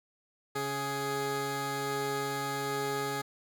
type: tone pair together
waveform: 15% pulse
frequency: 138.59 / 417 Hz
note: C#3 / G#4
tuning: 0 / +7 cents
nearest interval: octave + perfect fifth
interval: 1907 cents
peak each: -31 / -26 dBFS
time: 0.55-3.22 s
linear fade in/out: 10 ms
effects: none